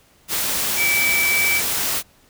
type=tone in noise; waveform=sine; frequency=2306 Hz; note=D7; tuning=32 cents flat; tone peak=-17 dBFS; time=0.76-1.62 s; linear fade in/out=50 ms; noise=white; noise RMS=-22 dBFS; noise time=0.28-2.03 s; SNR=+2 dB; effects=pink hiss -55 dBFS RMS until 2.29 s